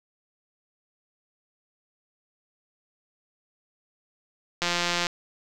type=click train; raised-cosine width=0.2 ms; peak=-8 dBFS; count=79; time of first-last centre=4.62-5.068 s; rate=174 Hz; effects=none